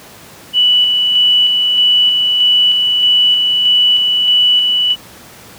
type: tone with tremolo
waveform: sine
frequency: 2960 Hz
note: F#7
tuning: in tune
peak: -7 dBFS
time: 0.53-4.96 s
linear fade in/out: 50 ms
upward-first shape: square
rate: 1.6 Hz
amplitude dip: 30%
effects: pink hiss -37 dBFS RMS until 5.58 s + high-pass 100 Hz 12 dB/octave